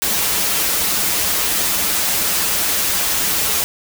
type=noise with comb filter; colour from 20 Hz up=white; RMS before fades=-18 dBFS; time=0.02-3.64 s; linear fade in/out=0 ms; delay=7.8 ms; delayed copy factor=-0.7; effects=none